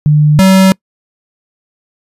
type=tone pair in turn; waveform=sine / square; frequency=150 / 190.26 Hz; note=D3 / F#3; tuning=+37 / +49 cents; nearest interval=major third; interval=412 cents; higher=second; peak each=-4 dBFS; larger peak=neither; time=0.06-0.39 / 0.39-0.72 s; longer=neither; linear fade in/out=0 ms; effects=noise-tail reverb RT60 0.1 s tail -26 dB re dry + resampled to 32000 Hz